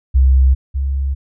sine tone pair in turn, 65.8 / 68.2 Hz, C2 / C#2, +10 / -28 cents, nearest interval minor second, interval 62 cents, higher second, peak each -7 / -15 dBFS, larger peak first, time 0.14-0.55 / 0.74-1.15 s, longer neither, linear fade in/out 20 ms, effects none

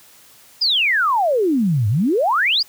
sine exponential two-way sweep, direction down then up, 5140 to 98 to 5140 Hz, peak -14 dBFS, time 0.61-2.63 s, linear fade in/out 10 ms, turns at 1.88 s, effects white hiss -48 dBFS RMS until 2.68 s + high-pass 60 Hz 12 dB/octave

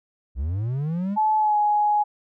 triangle linear sweep, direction up, 58.27 to 212.1 Hz, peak -21 dBFS, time 0.35-1.18 s, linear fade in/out 50 ms
sine tone with pitch glide, 863 to 836 Hz, A5 to G#5, -34 to +11 cents, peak -17 dBFS, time 1.16-2.04 s, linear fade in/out 20 ms, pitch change -55 cents, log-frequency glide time 1.38-1.57 s
effects none

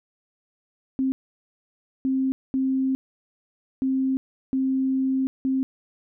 sine tone bursts at uneven times, 264.4 Hz, C4, 18 cents sharp, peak -20 dBFS, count 6, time 0.99-1.12 / 2.05-2.32 / 2.54-2.95 / 3.82-4.17 / 4.53-5.27 / 5.45-5.63 s, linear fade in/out 0 ms, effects none

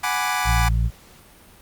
25% pulse chord, G# half-diminished seventh, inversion third, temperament equal, 740 / 830.6 / 987.8 / 1174.7 Hz, F#5 / G#5 / B5 / D6, 0 / 0 / 0 / 0 cents, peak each -23 dBFS, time 0.03-0.69 s, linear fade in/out 10 ms
harmonic tone, 56.9 Hz, A#1, 41 cents flat, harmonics 1 / 2 / 3, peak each -18 / -23 / -31 dBFS, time 0.44-0.91 s, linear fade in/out 50 ms
effects pink hiss -49 dBFS RMS until 1.61 s + Opus 48 kbps

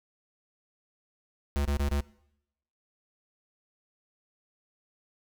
square tone bursts, 71.2 Hz, C#2, 47 cents sharp, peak -26 dBFS, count 4, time 1.56-2.005 s, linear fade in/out 0 ms, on 91 ms, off 27 ms, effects noise-tail reverb RT60 0.8 s tail -22 dB re dry

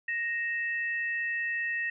sine tone pair together, 1867.4 / 2637 Hz, A#6 / E7, +3 / 0 cents, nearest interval tritone, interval 597 cents, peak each -29 / -37 dBFS, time 0.08-1.9 s, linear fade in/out 5 ms, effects none

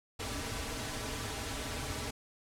pink noise with comb filter, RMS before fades -38 dBFS, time 0.19-2.11 s, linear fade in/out 10 ms, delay 5.6 ms, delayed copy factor -0.85, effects low-pass 10000 Hz 12 dB/octave

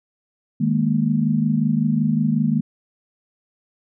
sine chord, D# suspended fourth, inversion none, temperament equal, 155.56 / 207.7 / 233.1 Hz, D#3 / G#3 / A#3, 0 / 0 / 0 cents, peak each -21 / -21 / -20 dBFS, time 0.6-2.61 s, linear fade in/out 10 ms, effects none

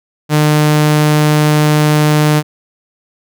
sawtooth tone, 151.1 Hz, D3, 50 cents sharp, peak -4 dBFS, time 0.29-2.43 s, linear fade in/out 50 ms, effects none

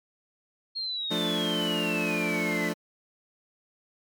sine exponential sweep, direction down, 4274 to 1975.5 Hz, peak -29 dBFS, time 0.75-2.7 s, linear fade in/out 20 ms
25% pulse chord, D minor, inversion first, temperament equal, 174.61 / 220 / 293.7 Hz, F3 / A3 / D4, 0 / 0 / 0 cents, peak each -28 dBFS, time 1.1-2.74 s, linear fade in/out 20 ms
effects MP3 96 kbps

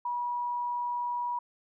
sine tone, 968 Hz, B5, 35 cents flat, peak -29 dBFS, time 0.05-1.39 s, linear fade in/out 5 ms, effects none

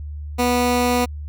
15% pulse tone, 245.3 Hz, B3, 12 cents flat, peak -10 dBFS, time 0.38-1.06 s, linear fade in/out 20 ms, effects added 74 Hz sine -28 dBFS peak until 1.28 s

